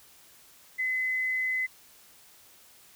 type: tone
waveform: sine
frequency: 2030 Hz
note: B6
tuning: 47 cents sharp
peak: -26 dBFS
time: 0.78-1.67 s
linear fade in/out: 20 ms
effects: white hiss -56 dBFS RMS until 2.95 s